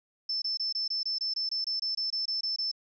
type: tone bursts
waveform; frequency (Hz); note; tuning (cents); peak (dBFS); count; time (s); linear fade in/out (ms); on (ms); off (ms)
sine; 5290; E8; +5; -28; 16; 0.29-2.715; 5; 130; 23
effects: none